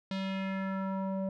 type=tone with low-pass filter sweep; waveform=square; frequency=192.2 Hz; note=G3; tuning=34 cents flat; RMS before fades=-34 dBFS; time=0.11-1.29 s; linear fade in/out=2 ms; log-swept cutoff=4100 to 620 Hz; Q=2.2; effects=none